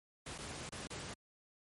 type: noise with dropouts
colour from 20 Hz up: pink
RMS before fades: -45 dBFS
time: 0.26-1.14 s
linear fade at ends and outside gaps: 5 ms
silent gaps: 0.38-0.385 / 0.693-0.721 / 0.873-0.902 s
effects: high-pass 60 Hz 12 dB/octave + MP3 48 kbps